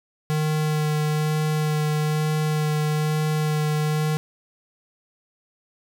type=tone with vibrato; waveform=square; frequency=153 Hz; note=D#3; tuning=29 cents flat; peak=-21 dBFS; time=0.3-4.17 s; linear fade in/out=0 ms; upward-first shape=sine; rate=1.1 Hz; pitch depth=11 cents each way; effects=none